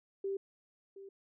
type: tone with echo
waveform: sine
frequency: 391.9 Hz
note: G4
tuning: in tune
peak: -33 dBFS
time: 0.24-0.37 s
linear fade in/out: 5 ms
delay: 720 ms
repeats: 1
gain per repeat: -14 dB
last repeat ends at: 1.09 s
effects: none